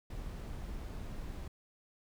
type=noise; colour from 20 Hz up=brown; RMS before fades=-42 dBFS; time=0.1-1.48 s; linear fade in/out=5 ms; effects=none